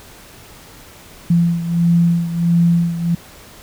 sine beating tone pair, 170 / 171.5 Hz, F3 / F3, -46 / -31 cents, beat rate 1.5 Hz, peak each -13 / -18 dBFS, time 1.3-3.15 s, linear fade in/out 5 ms, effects pink hiss -41 dBFS RMS until 3.62 s

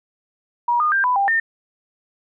sine tone with pitch steps, 957 / 1222 / 1586 / 996 / 795 / 1815 Hz, A#5 / D#6 / G6 / B5 / G5 / A#6, +45 / -32 / +20 / +14 / +24 / -47 cents, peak -15 dBFS, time 0.68-1.4 s, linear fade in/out 5 ms, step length 120 ms, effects none

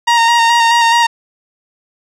sawtooth tone with vibrato, 932.3 Hz, A#5, in tune, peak -4 dBFS, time 0.07-1.07 s, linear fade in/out 10 ms, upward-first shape square, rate 4.7 Hz, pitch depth 20 cents each way, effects low-pass 6000 Hz 12 dB/octave

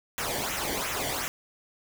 pink noise with flanger, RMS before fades -31 dBFS, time 0.18-1.28 s, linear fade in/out 0 ms, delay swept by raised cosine 0.21 to 0.79 ms, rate 2.8 Hz, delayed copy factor -0.7, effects none

